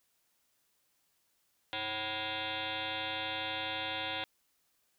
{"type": "tone with frequency modulation", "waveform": "sine", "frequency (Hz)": 2093, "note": "C7", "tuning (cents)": 0, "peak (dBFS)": -34, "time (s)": [1.73, 4.24], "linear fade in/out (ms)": 0, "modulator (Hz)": 222, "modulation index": 7.5, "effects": ["white hiss -75 dBFS RMS until 4.98 s"]}